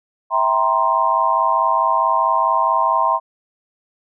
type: chord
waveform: sine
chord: C dominant seventh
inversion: first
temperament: just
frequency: 654.1 / 784.9 / 941.9 / 1046.5 Hz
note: E5 / G5 / Bb5 / C6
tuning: -14 / +2 / +18 / 0 cents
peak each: -22 / -23 / -18 / -17 dBFS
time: 0.3-3.2 s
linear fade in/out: 50 ms
effects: none